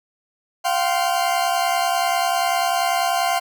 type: chord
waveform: 40% pulse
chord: F suspended second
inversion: none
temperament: equal with one note detuned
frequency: 698.5 / 768.7 / 1046.5 Hz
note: F5 / G5 / C6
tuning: 0 / -34 / 0 cents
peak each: -20 / -22 / -25 dBFS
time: 0.64-3.4 s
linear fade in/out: 20 ms
effects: none